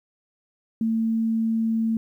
sine tone, 224.8 Hz, A3, 37 cents sharp, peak -20 dBFS, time 0.81-1.97 s, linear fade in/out 2 ms, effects 10-bit

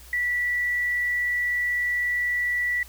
sine tone, 1956 Hz, B6, 17 cents flat, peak -22 dBFS, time 0.13-2.83 s, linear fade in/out 2 ms, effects added 60 Hz sine -46 dBFS peak until 2.88 s + white hiss -49 dBFS RMS until 2.88 s

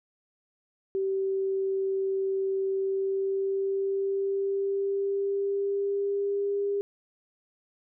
sine tone with pitch glide, 386.4 to 402.3 Hz, G4 to G4, -25 to +45 cents, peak -25 dBFS, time 0.95-6.81 s, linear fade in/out 0 ms, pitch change +70 cents, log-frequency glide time 2.7-6.58 s, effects none

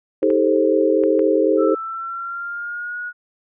sine chord, A half-diminished seventh, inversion second, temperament just, 316.8 / 396 / 440 / 528 Hz, Eb4 / G4 / A4 / C5, +31 / +18 / 0 / +16 cents, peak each -19 dBFS, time 0.22-1.75 s, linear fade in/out 10 ms
clicks, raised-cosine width 0.5 ms, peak -21 dBFS, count 4, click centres 0.23 / 0.303 / 1.037 / 1.193 s
sine tone with pitch glide, 1324 to 1452.2 Hz, E6 to F#6, +7 to -33 cents, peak -25 dBFS, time 1.57-3.13 s, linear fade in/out 50 ms, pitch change +160 cents, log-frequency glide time 1.79-2.98 s
effects none

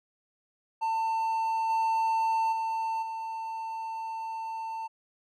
triangle tone with level steps, 896 Hz, A5, 31 cents sharp, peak -24 / -22 / -26 / -31 dBFS, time 0.81-4.88 s, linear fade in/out 20 ms, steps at 1.69 / 2.52 / 3.02 s, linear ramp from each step 10 ms, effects none

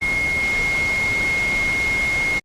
sine tone in noise, 2151 Hz, C7, 47 cents sharp, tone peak -18 dBFS, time 0.01-2.4 s, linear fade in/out 20 ms, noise pink, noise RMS -28 dBFS, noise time 0.01-2.4 s, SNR +7 dB, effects low-pass 7000 Hz 12 dB/octave + Opus 24 kbps

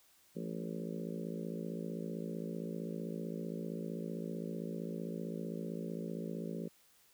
harmonic tone with a mistuned harmonic, 55.5 Hz, A1, 16 cents sharp, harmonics 3 / 4 / 5 / 6 / 7 / 8 / 9 / 10, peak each -42 / -44 / -48 / -50 / -47 / -48 / -51 / -52 dBFS, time 0.35-6.69 s, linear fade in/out 20 ms, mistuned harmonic 3, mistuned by +55 cents, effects white hiss -67 dBFS RMS until 7.13 s

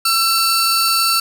sawtooth tone pair together, 1341 / 4514 Hz, E6 / C#8, +29 / +31 cents, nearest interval octave + major sixth, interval 2102 cents, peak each -13 dBFS, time 0.05-1.2 s, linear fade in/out 5 ms, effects none

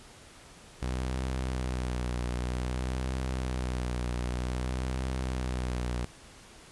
sawtooth tone with vibrato, 62.6 Hz, B1, 24 cents sharp, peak -26 dBFS, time 0.82-6.05 s, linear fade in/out 5 ms, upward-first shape triangle, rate 0.53 Hz, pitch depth 57 cents each way, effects pink hiss -52 dBFS RMS until 6.71 s + resampled to 24000 Hz

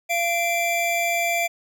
square tone pair together, 686.6 / 2349 Hz, F5 / D7, -30 / 0 cents, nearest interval octave + major sixth, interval 2130 cents, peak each -24 dBFS, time 0.09-1.48 s, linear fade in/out 20 ms, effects none

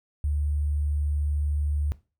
sine tone with sample-and-hold, 73.42 Hz, D2, in tune, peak -23 dBFS, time 0.24-1.92 s, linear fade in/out 0 ms, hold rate 8820 Hz, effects noise-tail reverb RT60 0.3 s tail -17 dB re dry

